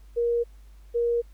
sine tone pair in turn, 472.4 / 472.4 Hz, A#4 / A#4, +23 / +23 cents, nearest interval unison, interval 0 cents, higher neither, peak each -21 dBFS, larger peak neither, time 0.16-0.44 / 0.94-1.22 s, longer neither, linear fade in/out 20 ms, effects added 50 Hz sine -46 dBFS peak until 1.33 s + pink hiss -64 dBFS RMS until 1.33 s

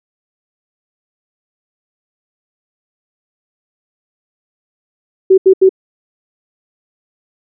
sine tone bursts, 379.9 Hz, F#4, 46 cents sharp, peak -3 dBFS, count 3, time 5.3-5.693 s, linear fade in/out 10 ms, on 79 ms, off 78 ms, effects none

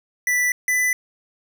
square tone pair in turn, 1975.5 / 1996.1 Hz, B6 / B6, 0 / +18 cents, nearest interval unison, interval 18 cents, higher second, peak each -18 dBFS, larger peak neither, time 0.27-0.52 / 0.68-0.93 s, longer neither, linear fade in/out 2 ms, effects none

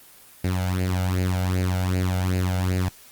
sawtooth tone with flanger, 92 Hz, F#2, 9 cents flat, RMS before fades -23 dBFS, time 0.44-2.89 s, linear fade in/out 5 ms, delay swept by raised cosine 0.43 to 1.42 ms, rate 2.6 Hz, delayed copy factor +0.7, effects white hiss -49 dBFS RMS until 3.11 s + Opus 24 kbps

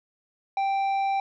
sine tone with tanh clipping, 784 Hz, G5, in tune, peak -24 dBFS, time 0.57-1.2 s, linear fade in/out 2 ms, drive 8 dB, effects none

